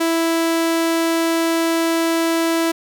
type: tone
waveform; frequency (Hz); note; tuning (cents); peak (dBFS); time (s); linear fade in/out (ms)
sawtooth; 330; E4; +2; -12; 0-2.72; 10
effects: none